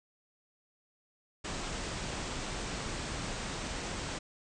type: low-pass noise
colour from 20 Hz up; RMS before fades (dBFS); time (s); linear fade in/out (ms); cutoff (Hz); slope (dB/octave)
pink; -38; 1.44-4.19; 10; 8600; 96
effects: none